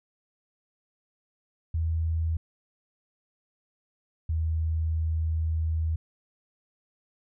sine tone pair in turn, 81.3 / 80.18 Hz, E2 / E2, -23 / -47 cents, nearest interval unison, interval 24 cents, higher first, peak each -24 dBFS, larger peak neither, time 1.74-2.37 / 4.29-5.96 s, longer second, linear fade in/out 5 ms, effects none

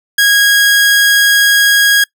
sawtooth tone, 1644 Hz, G#6, 18 cents flat, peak -3 dBFS, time 0.18-2.04 s, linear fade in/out 5 ms, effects noise-tail reverb RT60 0.1 s tail -23 dB re dry

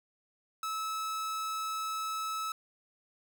45% pulse tone, 1300 Hz, E6, 24 cents flat, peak -33 dBFS, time 0.63-2.52 s, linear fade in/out 2 ms, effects none

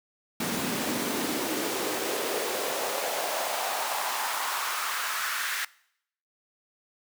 pink noise with high-pass filter sweep, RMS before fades -30 dBFS, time 0.4-5.65 s, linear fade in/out 5 ms, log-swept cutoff 200 to 1600 Hz, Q 2.6, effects noise-tail reverb RT60 0.7 s tail -22 dB re dry

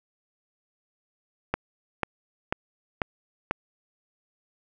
click train, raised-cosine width 0.5 ms, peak -9 dBFS, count 5, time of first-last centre 1.54-3.51 s, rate 2.03 Hz, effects none

